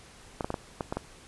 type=clicks; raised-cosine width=1 ms; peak=-16 dBFS; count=7; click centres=0.408 / 0.445 / 0.504 / 0.542 / 0.808 / 0.925 / 0.97 s; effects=pink hiss -52 dBFS RMS until 1.27 s + resampled to 24000 Hz